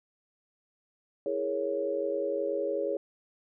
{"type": "chord", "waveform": "sine", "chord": "A# half-diminished seventh", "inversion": "second", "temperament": "equal", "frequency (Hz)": [329.6, 415.3, 466.2, 554.4], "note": ["E4", "G#4", "A#4", "C#5"], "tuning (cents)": [0, 0, 0, 0], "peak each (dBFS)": [-37, -32, -37, -31], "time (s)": [1.26, 2.97], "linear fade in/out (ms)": 2, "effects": []}